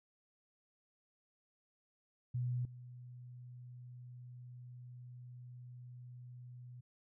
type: tone with level steps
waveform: sine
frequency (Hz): 123.47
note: B2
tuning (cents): 0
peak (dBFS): -34 / -49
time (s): 2.34-6.81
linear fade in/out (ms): 10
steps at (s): 2.65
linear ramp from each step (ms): 2
effects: none